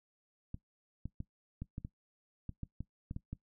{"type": "clicks", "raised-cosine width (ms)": 5, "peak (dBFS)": -28, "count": 12, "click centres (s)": [0.544, 1.056, 1.204, 1.62, 1.781, 1.849, 2.493, 2.633, 2.806, 3.111, 3.164, 3.33], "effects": ["noise-tail reverb RT60 0.1 s tail -18 dB re dry"]}